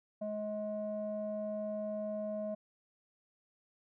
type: tone with low-pass filter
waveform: square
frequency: 211.1 Hz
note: G#3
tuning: 29 cents sharp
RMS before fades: -38 dBFS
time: 0.21-2.55 s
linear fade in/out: 10 ms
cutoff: 680 Hz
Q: 7.1
effects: none